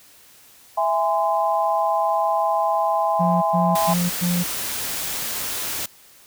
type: chord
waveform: sine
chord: E augmented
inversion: none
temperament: just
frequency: 659.3 / 824.1 / 1030.1 Hz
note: E5 / G#5 / B#5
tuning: 0 / -14 / -27 cents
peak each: -22 / -21 / -23 dBFS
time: 0.77-3.94 s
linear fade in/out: 10 ms
type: tone bursts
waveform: triangle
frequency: 175.8 Hz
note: F3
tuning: 12 cents sharp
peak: -17 dBFS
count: 4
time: 3.19-4.44 s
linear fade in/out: 20 ms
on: 230 ms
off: 110 ms
type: noise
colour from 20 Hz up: white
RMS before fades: -27 dBFS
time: 3.75-5.86 s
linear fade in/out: 5 ms
effects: white hiss -50 dBFS RMS until 6.26 s